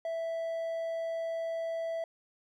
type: tone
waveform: triangle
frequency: 659.3 Hz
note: E5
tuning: in tune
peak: -30 dBFS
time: 0.05-2.04 s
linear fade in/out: 2 ms
effects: none